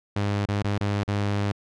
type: tone with dropouts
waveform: sawtooth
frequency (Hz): 101.7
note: G#2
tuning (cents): -36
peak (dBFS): -19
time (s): 0.16-1.52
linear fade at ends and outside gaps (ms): 5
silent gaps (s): 0.458-0.486 / 0.625-0.644 / 0.781-0.808 / 1.035-1.078
effects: low-pass 5000 Hz 12 dB/octave